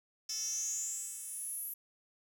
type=tone with high-pass filter sweep; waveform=10% pulse; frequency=438.2 Hz; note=A4; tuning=7 cents flat; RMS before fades=-39 dBFS; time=0.29-1.74 s; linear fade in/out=5 ms; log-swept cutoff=5200 to 12000 Hz; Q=9.5; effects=none